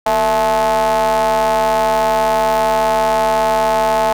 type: ring-modulated tone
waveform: square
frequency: 103.83 Hz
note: G#2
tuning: in tune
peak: -10 dBFS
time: 0.06-4.13 s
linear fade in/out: 5 ms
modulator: 765 Hz
effects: none